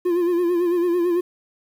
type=tone with vibrato; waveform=triangle; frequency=349.2 Hz; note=F4; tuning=in tune; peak=-15 dBFS; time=0.05-1.21 s; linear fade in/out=10 ms; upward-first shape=sine; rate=9 Hz; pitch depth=57 cents each way; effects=8-bit